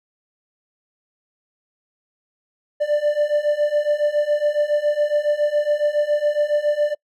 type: beating tone pair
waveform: triangle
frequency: 587.3 / 594.5 Hz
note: D5 / D5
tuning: 0 / +21 cents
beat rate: 7.2 Hz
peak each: -19 / -17 dBFS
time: 2.8-6.95 s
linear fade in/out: 20 ms
effects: noise-tail reverb RT60 0.1 s tail -26 dB re dry